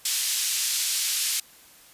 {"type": "band-pass noise", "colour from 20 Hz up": "white", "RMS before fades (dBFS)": -26, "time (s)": [0.05, 1.4], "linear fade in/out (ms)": 5, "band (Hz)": [3100, 9400], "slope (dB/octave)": 12, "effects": ["white hiss -52 dBFS RMS until 1.93 s", "resampled to 32000 Hz"]}